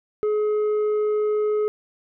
triangle tone with tanh clipping, 423.2 Hz, G#4, 33 cents sharp, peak -20 dBFS, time 0.23-1.68 s, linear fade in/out 0 ms, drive 9 dB, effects none

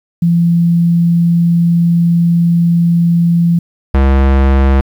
sine / square tone pair in turn, 170.2 / 67.42 Hz, F3 / C#2, -44 / -48 cents, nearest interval octave + major third, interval 1604 cents, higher first, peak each -7 dBFS, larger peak neither, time 0.22-3.59 / 3.94-4.81 s, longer first, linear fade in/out 5 ms, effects low-pass 2000 Hz 12 dB/octave + 7-bit

